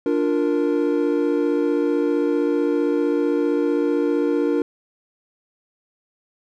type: chord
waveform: triangle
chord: Bb major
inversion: first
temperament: equal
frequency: 293.7 / 349.2 / 466.2 Hz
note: D4 / F4 / Bb4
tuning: 0 / 0 / 0 cents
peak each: -19 / -21 / -20 dBFS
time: 0.06-4.62 s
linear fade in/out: 2 ms
effects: none